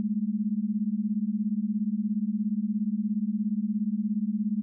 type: beating tone pair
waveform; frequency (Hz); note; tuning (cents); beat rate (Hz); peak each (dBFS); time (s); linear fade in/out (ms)
sine; 202.3 / 219.3; G#3 / A3; -45 / -6; 17; -28; 0-4.62; 0
effects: none